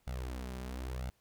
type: tone with flanger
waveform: sawtooth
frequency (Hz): 63.3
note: B1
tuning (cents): +43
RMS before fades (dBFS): -40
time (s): 0.07-1.1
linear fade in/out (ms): 0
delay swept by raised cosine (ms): 1.4 to 5.1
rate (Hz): 1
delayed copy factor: +0.8
effects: pink hiss -73 dBFS RMS until 1.2 s